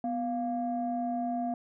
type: tone pair together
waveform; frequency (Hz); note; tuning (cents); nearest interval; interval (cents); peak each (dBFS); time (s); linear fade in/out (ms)
sine; 247 / 698.5; B3 / F5; 0 / 0; octave + tritone; 1800; -31 / -31; 0.04-1.54; 2
effects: tanh soft clip ceiling -22 dBFS